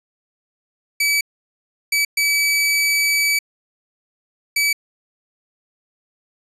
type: tone bursts at uneven times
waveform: sawtooth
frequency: 2293 Hz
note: D7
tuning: 42 cents flat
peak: -12 dBFS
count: 4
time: 1-1.21 / 1.92-2.05 / 2.17-3.39 / 4.56-4.73 s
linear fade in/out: 5 ms
effects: resampled to 32000 Hz